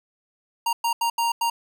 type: tone bursts at uneven times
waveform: square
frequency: 932.3 Hz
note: A#5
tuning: in tune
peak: -21 dBFS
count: 5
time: 0.66-0.73 / 0.84-0.93 / 1.01-1.1 / 1.18-1.32 / 1.41-1.5 s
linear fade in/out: 5 ms
effects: none